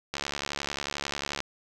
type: click train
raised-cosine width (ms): 0.2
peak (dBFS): -13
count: 91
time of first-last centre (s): 0.14-1.404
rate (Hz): 71.2
effects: none